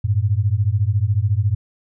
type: beating tone pair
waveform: sine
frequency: 96.1 / 110.1 Hz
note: G2 / A2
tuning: -34 / +2 cents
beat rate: 14 Hz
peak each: -18 dBFS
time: 0.04-1.55 s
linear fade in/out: 10 ms
effects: none